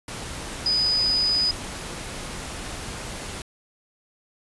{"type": "tone in noise", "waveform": "sine", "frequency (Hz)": 4978, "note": "D#8", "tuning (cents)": 0, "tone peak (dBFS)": -19, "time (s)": [0.66, 1.51], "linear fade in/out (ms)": 2, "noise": "pink", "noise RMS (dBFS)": -34, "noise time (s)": [0.08, 3.42], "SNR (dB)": 12, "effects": ["resampled to 24000 Hz"]}